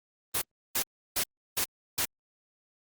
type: noise bursts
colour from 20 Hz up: white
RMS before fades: -28 dBFS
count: 5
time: 0.34-2.055 s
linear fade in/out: 10 ms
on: 79 ms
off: 330 ms
effects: Opus 32 kbps